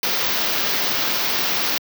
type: band-stop noise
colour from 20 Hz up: white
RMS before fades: -21 dBFS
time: 0.03-1.78 s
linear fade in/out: 2 ms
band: 5900 to 15000 Hz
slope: 48 dB/octave
effects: high-pass 150 Hz 12 dB/octave